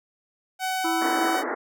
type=tone; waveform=sawtooth; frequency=751 Hz; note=F#5; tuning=26 cents sharp; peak=-21 dBFS; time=0.59-1.44 s; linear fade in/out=50 ms
type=harmonic tone; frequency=329.6 Hz; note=E4; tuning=in tune; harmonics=1 / 3 / 4; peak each=-26 / -31 / -32 dBFS; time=0.84-1.37 s; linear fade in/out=10 ms
type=band-pass noise; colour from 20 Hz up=pink; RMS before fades=-29 dBFS; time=1.01-1.55 s; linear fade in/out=10 ms; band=250 to 2000 Hz; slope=96 dB/octave
effects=none